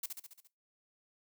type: noise with echo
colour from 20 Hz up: blue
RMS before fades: -37 dBFS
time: 0.03-0.06 s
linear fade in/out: 5 ms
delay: 69 ms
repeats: 6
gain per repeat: -4 dB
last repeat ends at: 0.474 s
effects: noise-tail reverb RT60 0.2 s tail -18 dB re dry